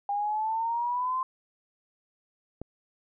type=exponential sweep; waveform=sine; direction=up; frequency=804 to 1046.5 Hz; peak=-26 dBFS; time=0.09-1.23 s; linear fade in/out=2 ms
type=click; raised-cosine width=2 ms; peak=-23 dBFS; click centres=2.616 s
effects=none